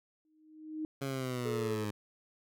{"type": "tone with exponential growth", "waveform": "sine", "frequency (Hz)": 311.1, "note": "D#4", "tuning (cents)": 0, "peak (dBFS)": -32, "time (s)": [0.25, 0.85], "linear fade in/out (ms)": 1, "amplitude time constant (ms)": 130}
{"type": "linear sweep", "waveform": "15% pulse", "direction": "down", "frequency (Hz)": [138.59, 103.4], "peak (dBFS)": -28, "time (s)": [1.01, 1.91], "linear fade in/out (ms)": 10}
{"type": "tone", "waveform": "triangle", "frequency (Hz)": 430, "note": "A4", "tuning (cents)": -40, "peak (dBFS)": -32, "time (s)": [1.45, 1.85], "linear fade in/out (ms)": 10}
{"effects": []}